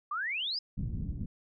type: exponential sweep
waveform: sine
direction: up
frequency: 1137 to 5180 Hz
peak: -31 dBFS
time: 0.11-0.59 s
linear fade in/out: 5 ms
type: low-pass noise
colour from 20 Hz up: white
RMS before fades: -35 dBFS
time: 0.77-1.26 s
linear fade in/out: 10 ms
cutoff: 180 Hz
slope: 24 dB/octave
effects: none

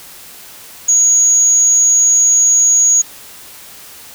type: tone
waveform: sine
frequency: 6690 Hz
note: G#8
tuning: 12 cents sharp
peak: -7 dBFS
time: 0.88-3.02 s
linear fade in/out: 10 ms
effects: white hiss -36 dBFS RMS until 4.14 s

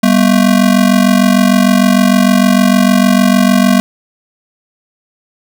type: ring-modulated tone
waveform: square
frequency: 220 Hz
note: A3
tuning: in tune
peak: -4 dBFS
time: 0.03-3.8 s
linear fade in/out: 0 ms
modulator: 23.3 Hz
effects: none

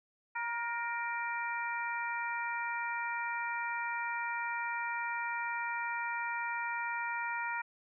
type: harmonic tone with a mistuned harmonic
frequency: 471.4 Hz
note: A#4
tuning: 19 cents sharp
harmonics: 2 / 3 / 4 / 5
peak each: -37 / -39 / -40 / -41 dBFS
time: 0.35-7.62 s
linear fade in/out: 10 ms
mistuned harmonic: 4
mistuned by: -27 cents
effects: none

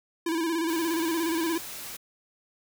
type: tone with vibrato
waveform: square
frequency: 329.6 Hz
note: E4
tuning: in tune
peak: -26 dBFS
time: 0.26-1.58 s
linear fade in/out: 5 ms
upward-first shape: square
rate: 17 Hz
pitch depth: 53 cents each way
type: noise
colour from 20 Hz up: white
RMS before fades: -39 dBFS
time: 0.68-1.97 s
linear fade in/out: 10 ms
effects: none

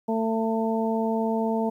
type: harmonic tone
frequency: 223.8 Hz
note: A3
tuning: 30 cents sharp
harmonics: 1 / 2 / 3 / 4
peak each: -25 / -28 / -30 / -31 dBFS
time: 0.08-1.7 s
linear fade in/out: 10 ms
effects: 10-bit

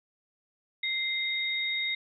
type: tone pair together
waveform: sine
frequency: 2093 / 3729 Hz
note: C7 / A#7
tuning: 0 / 0 cents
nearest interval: minor seventh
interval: 1000 cents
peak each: -30 / -31 dBFS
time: 0.83-1.95 s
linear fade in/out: 5 ms
effects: none

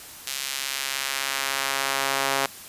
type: tone with high-pass filter sweep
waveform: sawtooth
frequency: 136.5 Hz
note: C#3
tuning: 26 cents flat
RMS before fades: -27 dBFS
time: 0.27-2.46 s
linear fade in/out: 2 ms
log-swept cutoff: 3400 to 690 Hz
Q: 0.72
effects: white hiss -42 dBFS RMS until 2.68 s + resampled to 32000 Hz

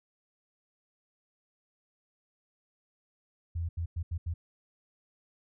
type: tone bursts at uneven times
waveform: sine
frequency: 84.3 Hz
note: E2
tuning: 39 cents sharp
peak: -30 dBFS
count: 5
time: 3.55-3.69 / 3.77-3.86 / 3.96-4.03 / 4.11-4.18 / 4.26-4.34 s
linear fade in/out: 10 ms
effects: none

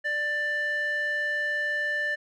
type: tone with band-pass filter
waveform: square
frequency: 591 Hz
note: D5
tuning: 11 cents sharp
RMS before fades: -28 dBFS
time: 0.04-2.16 s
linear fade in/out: 20 ms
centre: 1600 Hz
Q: 6.9
effects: none

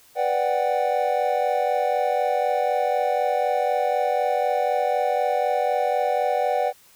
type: chord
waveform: triangle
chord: G major seventh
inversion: first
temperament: equal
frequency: 493.9 / 587.3 / 740 / 784 Hz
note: B4 / D5 / F#5 / G5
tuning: 0 / 0 / 0 / 0 cents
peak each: -24 / -23 / -22 / -25 dBFS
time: 0.15-6.73 s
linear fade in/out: 50 ms
effects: white hiss -54 dBFS RMS until 6.95 s

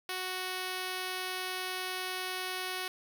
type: tone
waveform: 5% pulse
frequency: 370 Hz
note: F#4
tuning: in tune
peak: -23 dBFS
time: 0.09-2.88 s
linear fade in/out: 2 ms
effects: none

